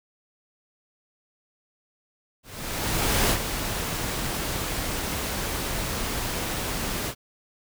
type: noise with ADSR envelope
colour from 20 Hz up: pink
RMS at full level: -21 dBFS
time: 2.43-7.15 s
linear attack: 870 ms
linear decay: 75 ms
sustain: -8 dB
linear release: 70 ms
effects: none